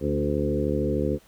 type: harmonic tone with a mistuned harmonic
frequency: 73.3 Hz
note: D2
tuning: 3 cents flat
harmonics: 1 / 2 / 3 / 4 / 5 / 6 / 7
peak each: -30 / -30 / -30 / -30 / -30 / -30 / -30 dBFS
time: 0-1.19 s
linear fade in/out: 50 ms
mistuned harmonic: 4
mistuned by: -17 cents
effects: pink hiss -57 dBFS RMS until 1.27 s